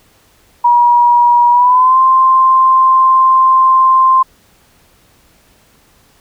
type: tone with pitch glide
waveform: sine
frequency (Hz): 960 to 1046.9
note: B5 to C6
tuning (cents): -49 to +1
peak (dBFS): -5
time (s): 0.64-4.23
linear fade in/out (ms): 10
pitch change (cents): +150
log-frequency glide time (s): 1.5-1.98
effects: pink hiss -50 dBFS RMS until 6.2 s